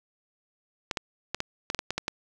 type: clicks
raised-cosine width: 0.2 ms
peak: -11 dBFS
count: 10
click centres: 0.912 / 0.972 / 1.346 / 1.404 / 1.701 / 1.747 / 1.791 / 1.906 / 1.98 / 2.081 s
effects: none